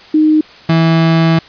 sine / 35% pulse tone pair in turn, 309 / 163.69 Hz, D#4 / E3, -12 / -12 cents, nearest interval major seventh, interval 1100 cents, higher first, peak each -6 dBFS, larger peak neither, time 0.14-0.41 / 0.69-1.39 s, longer second, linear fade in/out 5 ms, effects white hiss -38 dBFS RMS until 1.48 s + resampled to 11025 Hz

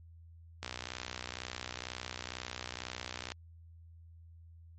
click train, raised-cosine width 0.2 ms, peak -21 dBFS, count 168, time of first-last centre 0.63-3.319 s, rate 62.1 Hz, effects added 83 Hz sine -52 dBFS peak until 4.78 s + MP3 32 kbps

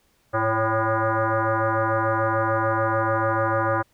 sine tone with frequency modulation, 329.6 Hz, E4, in tune, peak -19 dBFS, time 0.33-3.83 s, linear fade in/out 20 ms, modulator 222 Hz, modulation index 5.3, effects pink hiss -64 dBFS RMS until 3.93 s

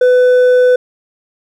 sine tone with hard clipping, 500 Hz, B4, 21 cents sharp, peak -7 dBFS, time 0.01-0.76 s, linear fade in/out 5 ms, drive 4 dB, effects none

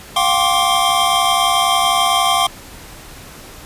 square tone cluster, 703 / 774 / 1061 / 1165 / 3190 Hz, F5 / G5 / C6 / D6 / G7, +11 / -22 / +24 / -14 / +30 cents, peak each -20 dBFS, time 0.16-2.47 s, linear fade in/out 5 ms, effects pink hiss -37 dBFS RMS until 3.65 s + resampled to 32000 Hz

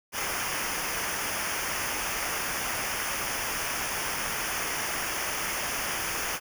pink noise with comb filter, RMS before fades -31 dBFS, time 0.12-6.4 s, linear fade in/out 50 ms, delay 0.25 ms, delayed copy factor -0.8, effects none

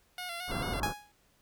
10% pulse tone with vibrato, 704 Hz, F5, 14 cents sharp, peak -29 dBFS, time 0.18-0.8 s, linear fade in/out 2 ms, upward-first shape square, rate 4.5 Hz, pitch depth 46 cents each way
pink low-pass noise, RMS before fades -35 dBFS, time 0.47-0.94 s, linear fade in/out 50 ms, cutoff 1600 Hz, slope 96 dB/octave
sawtooth tone with exponential decay, 830.6 Hz, G#5, in tune, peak -23 dBFS, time 0.83-1.12 s, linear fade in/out 2 ms, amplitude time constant 61 ms
effects pink hiss -68 dBFS RMS until 1.41 s

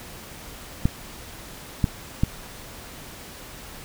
clicks, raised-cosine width 5 ms, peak -6 dBFS, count 3, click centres 0.855 / 1.842 / 2.235 s, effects pink hiss -41 dBFS RMS until 3.84 s

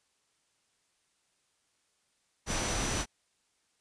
sine tone in noise, 5930 Hz, F#8, 3 cents sharp, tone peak -39 dBFS, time 2.46-3.06 s, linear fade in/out 50 ms, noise pink, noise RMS -32 dBFS, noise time 2.46-3.06 s, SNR -10 dB, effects white hiss -74 dBFS RMS until 3.8 s + resampled to 22050 Hz

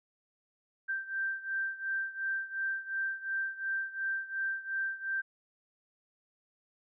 sine beating tone pair, 1568 / 1570.8 Hz, G6 / G6, 0 / +3 cents, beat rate 2.8 Hz, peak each -34 / -37 dBFS, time 0.88-5.22 s, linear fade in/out 20 ms, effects none

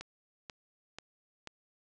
click train, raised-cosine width 0.2 ms, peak -25 dBFS, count 4, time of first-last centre 0.01-1.473 s, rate 2.05 Hz, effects resampled to 22050 Hz + 11-bit

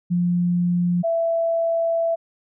sine tone pair in turn, 175.8 / 665.3 Hz, F3 / E5, +12 / +16 cents, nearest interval octave + major seventh, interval 2304 cents, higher second, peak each -17 / -18 dBFS, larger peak first, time 0.1-1.03 / 1.03-2.16 s, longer second, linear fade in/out 20 ms, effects none

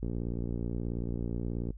click train, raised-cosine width 3 ms, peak -22 dBFS, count 99, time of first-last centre 0.03-1.705 s, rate 58.5 Hz, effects noise-tail reverb RT60 0.1 s tail -22 dB re dry + added 50 Hz sine -42 dBFS peak until 1.77 s

